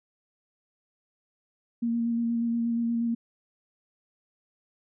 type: tone with vibrato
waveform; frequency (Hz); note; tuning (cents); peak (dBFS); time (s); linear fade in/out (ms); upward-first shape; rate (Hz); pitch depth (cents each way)
sine; 233.1; A#3; 0; -24; 1.82-3.15; 10; square; 8.4; 13
effects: none